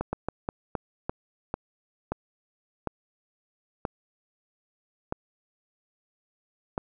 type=slowing click train; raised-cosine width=1 ms; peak=-14 dBFS; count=12; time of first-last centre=0.01-6.779 s; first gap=120 ms; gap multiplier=1.3; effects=none